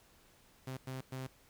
sawtooth tone bursts at uneven times, 130.7 Hz, C3, 1 cent flat, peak -36 dBFS, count 3, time 0.67-0.77 / 0.87-1.01 / 1.12-1.27 s, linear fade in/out 5 ms, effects pink hiss -65 dBFS RMS until 1.49 s

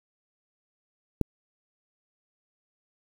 click, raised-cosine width 3 ms, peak -10 dBFS, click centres 1.213 s, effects 7-bit

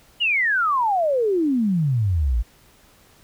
sine exponential sweep, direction down, 2960 to 51.91 Hz, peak -17 dBFS, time 0.2-2.43 s, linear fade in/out 20 ms, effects pink hiss -54 dBFS RMS until 3.23 s

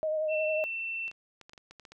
sine tone with vibrato, 622.3 Hz, D#5, in tune, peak -27 dBFS, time 0.03-0.64 s, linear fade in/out 0 ms, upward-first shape triangle, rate 11 Hz, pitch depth 32 cents each way
sine tone, 2687 Hz, E7, 33 cents sharp, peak -32 dBFS, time 0.28-1.12 s, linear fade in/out 50 ms
clicks, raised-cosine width 0.2 ms, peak -32 dBFS, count 10, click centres 1.08 / 1.114 / 1.413 / 1.495 / 1.534 / 1.578 / 1.71 / 1.797 / 1.852 / 1.92 s
effects none

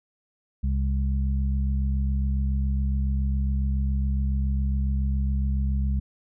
harmonic tone, 67.2 Hz, C2, 47 cents sharp, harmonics 1 / 2 / 3, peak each -22 / -32 / -32 dBFS, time 0.63-6 s, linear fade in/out 10 ms, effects none

